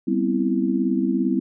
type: chord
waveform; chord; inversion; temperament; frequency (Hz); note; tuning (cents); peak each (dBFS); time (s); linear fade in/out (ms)
sine; C major seventh; second; equal with one note detuned; 196 / 246.9 / 264.4 / 329.6; G3 / B3 / C4 / E4; 0 / 0 / +18 / 0; -24; 0.07-1.4; 10
effects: none